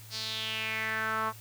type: tone with band-pass filter sweep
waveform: sawtooth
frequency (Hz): 220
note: A3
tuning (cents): 0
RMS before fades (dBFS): -33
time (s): 0.1-1.33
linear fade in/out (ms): 50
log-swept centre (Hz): 4900 to 1100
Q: 4.1
effects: added 110 Hz sine -48 dBFS peak until 1.4 s + white hiss -52 dBFS RMS until 1.4 s